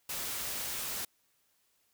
white noise, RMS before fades -37 dBFS, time 0.09-1.05 s, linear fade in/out 5 ms, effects white hiss -73 dBFS RMS until 1.93 s

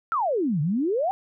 sine exponential two-way sweep, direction down then up, 1396.9 to 139.7 to 801 Hz, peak -21 dBFS, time 0.12-1.11 s, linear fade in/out 0 ms, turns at 0.61 s, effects none

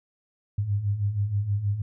sine beating tone pair, 97.6 / 103.9 Hz, G2 / G#2, -7 / +1 cents, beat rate 6.3 Hz, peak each -30 / -24 dBFS, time 0.58-1.82 s, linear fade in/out 5 ms, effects none

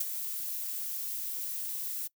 violet noise with ADSR envelope, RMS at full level -28 dBFS, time 0-2.08 s, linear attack 9 ms, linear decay 19 ms, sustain -8 dB, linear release 16 ms, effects noise-tail reverb RT60 0.1 s tail -22 dB re dry

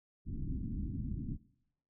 pink low-pass noise, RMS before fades -38 dBFS, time 0.25-1.38 s, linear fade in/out 50 ms, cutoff 290 Hz, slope 48 dB/octave, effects noise-tail reverb RT60 0.8 s tail -22 dB re dry

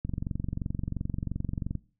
click train, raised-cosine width 5 ms, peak -19 dBFS, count 40, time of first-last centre 0.05-1.753 s, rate 22.9 Hz, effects noise-tail reverb RT60 0.4 s tail -20 dB re dry

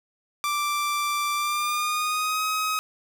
sawtooth tone with pitch glide, 1174.7 to 1266.3 Hz, D6 to D#6, 0 to +30 cents, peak -20 dBFS, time 0.44-2.79 s, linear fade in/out 0 ms, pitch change +130 cents, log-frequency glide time 1.35-2.43 s, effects none

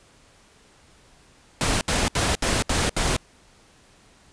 pink noise bursts, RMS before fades -22 dBFS, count 6, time 1.61-3.165 s, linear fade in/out 0 ms, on 200 ms, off 71 ms, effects pink hiss -55 dBFS RMS until 4.32 s + resampled to 22050 Hz

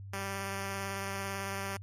5% pulse tone with vibrato, 196 Hz, G3, in tune, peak -24 dBFS, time 0.13-1.77 s, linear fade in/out 5 ms, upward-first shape sine, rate 18 Hz, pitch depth 11 cents each way, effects added 98 Hz sine -42 dBFS peak until 1.82 s + MP3 64 kbps

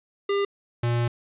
square tone pair in turn, 400.5 / 119.07 Hz, G4 / A#2, +37 / +37 cents, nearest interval octave + major sixth, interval 2100 cents, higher first, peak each -22 dBFS, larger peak neither, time 0.29-0.45 / 0.83-1.08 s, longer second, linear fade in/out 5 ms, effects resampled to 8000 Hz + 10-bit

